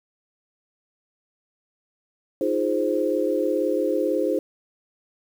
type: chord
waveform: sine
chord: F minor seventh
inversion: third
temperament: equal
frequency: 311.1 / 349.2 / 415.3 / 523.3 Hz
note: Eb4 / F4 / Ab4 / C5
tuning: 0 / 0 / 0 / 0 cents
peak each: -26 / -27 / -26 / -24 dBFS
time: 2.41-4.39 s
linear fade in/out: 2 ms
effects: 8-bit